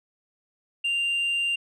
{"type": "tone", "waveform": "sine", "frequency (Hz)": 2786, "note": "F7", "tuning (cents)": -5, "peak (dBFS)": -20, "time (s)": [0.84, 1.56], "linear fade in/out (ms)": 10, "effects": ["tanh soft clip ceiling -22 dBFS"]}